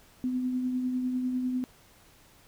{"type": "tone with tremolo", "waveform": "sine", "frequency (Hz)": 253, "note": "B3", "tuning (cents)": 42, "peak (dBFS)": -25, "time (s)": [0.24, 1.64], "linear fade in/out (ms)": 0, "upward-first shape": "triangle", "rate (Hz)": 10, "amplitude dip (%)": 40, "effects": ["pink hiss -58 dBFS RMS until 2.47 s"]}